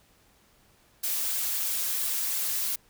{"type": "noise with flanger", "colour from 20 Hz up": "blue", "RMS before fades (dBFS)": -29, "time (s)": [1.03, 2.76], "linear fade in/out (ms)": 10, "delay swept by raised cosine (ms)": [1.8, 7.7], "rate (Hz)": 3, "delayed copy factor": 0.8, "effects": ["pink hiss -62 dBFS RMS until 2.89 s"]}